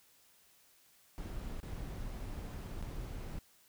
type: noise with dropouts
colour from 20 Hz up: brown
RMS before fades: -42 dBFS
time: 1.18-3.39 s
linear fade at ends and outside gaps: 0 ms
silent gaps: 1.601-1.63 / 2.816-2.826 s
effects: white hiss -66 dBFS RMS until 3.68 s